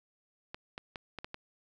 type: clicks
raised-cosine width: 0.3 ms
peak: -24 dBFS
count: 6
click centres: 0.545 / 0.779 / 0.958 / 1.187 / 1.245 / 1.344 s
effects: none